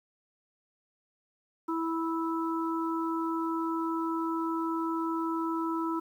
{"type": "harmonic tone", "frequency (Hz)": 327.9, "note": "E4", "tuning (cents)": -9, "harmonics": [1, 3, 4], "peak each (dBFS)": [-30, -35, -36], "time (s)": [1.68, 6], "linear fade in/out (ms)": 10, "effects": ["10-bit"]}